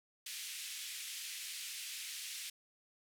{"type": "band-pass noise", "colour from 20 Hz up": "pink", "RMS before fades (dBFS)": -45, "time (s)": [0.26, 2.5], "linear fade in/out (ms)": 5, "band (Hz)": [2300, 13000], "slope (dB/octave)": 24, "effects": []}